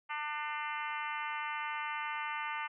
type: harmonic tone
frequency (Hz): 299.2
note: D4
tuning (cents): +32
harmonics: 3 / 4 / 5 / 6 / 7 / 8 / 9 / 10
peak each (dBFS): -40 / -41 / -44 / -46 / -42 / -48 / -48 / -51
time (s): 0.09-2.68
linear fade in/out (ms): 20
effects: none